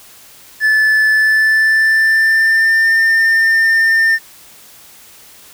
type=tone with pitch glide; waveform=triangle; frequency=1741 to 1804.5 Hz; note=A6 to A6; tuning=-19 to +43 cents; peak=-7 dBFS; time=0.6-4.19 s; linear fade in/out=50 ms; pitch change=+62 cents; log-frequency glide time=1.1-2.91 s; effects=white hiss -41 dBFS RMS until 5.53 s